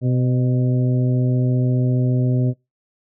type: harmonic tone with a mistuned harmonic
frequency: 126.5 Hz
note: B2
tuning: 42 cents sharp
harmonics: 1 / 2 / 3 / 4 / 5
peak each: -16 / -23 / -29 / -34 / -33 dBFS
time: 0.01-2.54 s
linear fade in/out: 50 ms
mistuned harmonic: 5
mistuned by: -42 cents
effects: noise-tail reverb RT60 0.2 s tail -21 dB re dry